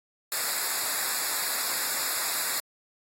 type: noise with comb filter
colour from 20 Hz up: white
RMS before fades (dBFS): -29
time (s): 0.32-2.6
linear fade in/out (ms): 0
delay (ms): 0.33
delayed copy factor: -0.9
effects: AAC 48 kbps